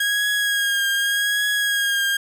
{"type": "tone with vibrato", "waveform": "30% pulse", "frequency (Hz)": 1639, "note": "G#6", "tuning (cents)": -23, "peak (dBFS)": -16, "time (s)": [0, 2.17], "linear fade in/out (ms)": 5, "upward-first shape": "triangle", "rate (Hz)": 0.85, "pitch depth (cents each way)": 36, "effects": []}